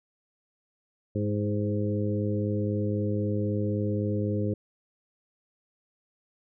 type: harmonic tone with a mistuned harmonic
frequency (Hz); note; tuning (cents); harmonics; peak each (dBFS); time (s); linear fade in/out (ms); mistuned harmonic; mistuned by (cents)
103.83; G#2; 0; 1 / 2 / 3 / 4 / 5; -28 / -31 / -33 / -34 / -35; 1.15-4.54; 5; 3; +25
effects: none